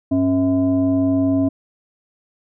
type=tone with frequency modulation; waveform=sine; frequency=273.6 Hz; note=C#4; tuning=23 cents flat; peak=-14 dBFS; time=0.11-1.49 s; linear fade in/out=10 ms; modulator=373 Hz; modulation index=0.61; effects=none